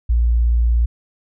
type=tone; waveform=sine; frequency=58.4 Hz; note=A#1; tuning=4 cents sharp; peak=-12 dBFS; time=0.09-0.86 s; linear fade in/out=10 ms; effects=none

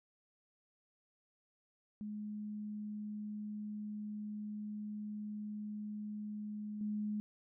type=tone with level steps; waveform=sine; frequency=210.2 Hz; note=G#3; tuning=21 cents sharp; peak=-40 / -35 dBFS; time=2.01-7.2 s; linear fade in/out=0 ms; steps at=6.81 s; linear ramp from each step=2 ms; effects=none

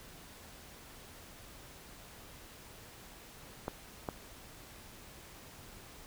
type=clicks; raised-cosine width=1 ms; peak=-21 dBFS; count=2; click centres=3.681 / 4.088 s; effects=pink hiss -53 dBFS RMS until 6.06 s

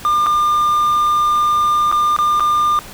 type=tone with dropouts; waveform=triangle; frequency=1200 Hz; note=D6; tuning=37 cents sharp; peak=-10 dBFS; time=0.05-2.79 s; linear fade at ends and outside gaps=0 ms; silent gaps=0.262-0.267 / 1.915-1.925 / 2.164-2.188 / 2.397-2.405 s; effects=pink hiss -35 dBFS RMS until 2.93 s

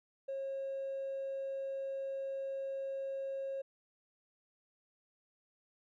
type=tone with hard clipping; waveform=sine; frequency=542 Hz; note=C#5; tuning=39 cents flat; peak=-37 dBFS; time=0.28-3.62 s; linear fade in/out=10 ms; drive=1 dB; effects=none

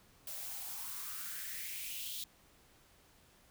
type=noise with high-pass filter sweep; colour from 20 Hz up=blue; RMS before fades=-43 dBFS; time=0.27-2.24 s; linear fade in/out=2 ms; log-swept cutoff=550 to 3600 Hz; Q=4.4; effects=pink hiss -65 dBFS RMS until 3.5 s

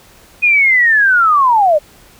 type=linear sweep; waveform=sine; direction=down; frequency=2489 to 570 Hz; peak=-7 dBFS; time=0.42-1.79 s; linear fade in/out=20 ms; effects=pink hiss -44 dBFS RMS until 2.19 s

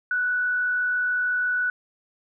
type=tone with frequency modulation; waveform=sine; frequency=1480 Hz; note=F#6; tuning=in tune; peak=-21 dBFS; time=0.11-1.7 s; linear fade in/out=2 ms; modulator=46.1 Hz; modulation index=0.33; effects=none

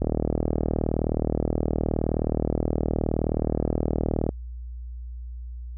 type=click train; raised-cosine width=2 ms; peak=-10 dBFS; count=168; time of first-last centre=0.02-4.291 s; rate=39.1 Hz; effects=added 60 Hz sine -33 dBFS peak until 5.77 s

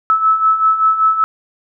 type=beating tone pair; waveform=sine; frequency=1300 / 1305.2 Hz; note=E6 / E6; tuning=-24 / -18 cents; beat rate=5.2 Hz; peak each=-17 / -11 dBFS; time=0.1-1.24 s; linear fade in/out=0 ms; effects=none

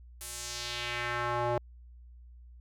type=tone with band-pass filter sweep; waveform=square; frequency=120.4 Hz; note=B2; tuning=44 cents flat; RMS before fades=-34 dBFS; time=0.21-1.58 s; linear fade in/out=0 ms; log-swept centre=11000 to 630 Hz; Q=1.6; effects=added 60 Hz sine -49 dBFS peak until 2.6 s

